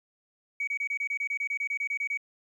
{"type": "tone bursts", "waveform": "sine", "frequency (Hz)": 2261, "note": "C#7", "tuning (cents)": 34, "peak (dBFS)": -26, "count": 16, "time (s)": [0.6, 2.174], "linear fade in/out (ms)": 5, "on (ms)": 74, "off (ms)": 26, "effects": ["tanh soft clip ceiling -23 dBFS", "10-bit"]}